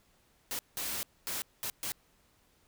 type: noise bursts at uneven times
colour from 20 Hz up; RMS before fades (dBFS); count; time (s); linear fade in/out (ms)
white; -36; 5; 0.51-0.59 / 0.77-1.03 / 1.27-1.42 / 1.63-1.7 / 1.83-1.92; 0
effects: pink hiss -68 dBFS RMS until 2.67 s